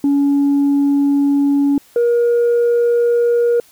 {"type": "tone pair in turn", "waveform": "sine", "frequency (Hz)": [282.3, 474.8], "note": ["C#4", "A#4"], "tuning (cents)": [32, 32], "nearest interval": "major sixth", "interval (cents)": 900, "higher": "second", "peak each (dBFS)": -9, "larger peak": "neither", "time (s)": [[0.04, 1.78], [1.96, 3.6]], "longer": "first", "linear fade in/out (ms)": 2, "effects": ["tanh soft clip ceiling -9 dBFS", "white hiss -49 dBFS RMS until 3.71 s"]}